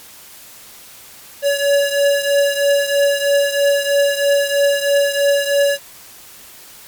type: beating tone pair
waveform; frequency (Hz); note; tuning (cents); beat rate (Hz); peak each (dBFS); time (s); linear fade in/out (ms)
square; 565 / 568.1; C#5 / C#5; +33 / +42; 3.1; -15 / -19; 1.42-5.79; 50
effects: white hiss -40 dBFS RMS until 6.87 s + MP3 96 kbps